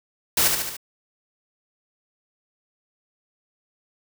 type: noise with echo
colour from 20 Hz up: white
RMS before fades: -19 dBFS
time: 0.37-0.48 s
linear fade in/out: 5 ms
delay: 72 ms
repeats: 4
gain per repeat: -4 dB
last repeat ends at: 0.768 s
effects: none